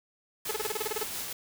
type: noise with tremolo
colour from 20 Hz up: white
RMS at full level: -35 dBFS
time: 0.45-1.33 s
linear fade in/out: 5 ms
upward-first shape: sine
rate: 5.8 Hz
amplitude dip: 30%
type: tone bursts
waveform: sawtooth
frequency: 430 Hz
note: A4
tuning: 40 cents flat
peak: -25 dBFS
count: 11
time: 0.49-1.033 s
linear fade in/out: 5 ms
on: 23 ms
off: 29 ms
effects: none